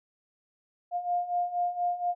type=beating tone pair; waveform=sine; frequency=704 / 708.2 Hz; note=F5 / F5; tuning=+14 / +24 cents; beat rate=4.2 Hz; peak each=-32 / -28 dBFS; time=0.91-2.15 s; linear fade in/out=50 ms; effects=none